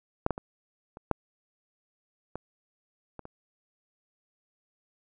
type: clicks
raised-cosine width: 1 ms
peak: -10 / -13 / -22 / -29 / -10 / -21 / -26 / -28 dBFS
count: 8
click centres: 0.264 / 0.307 / 0.379 / 0.971 / 1.113 / 2.356 / 3.193 / 3.254 s
effects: none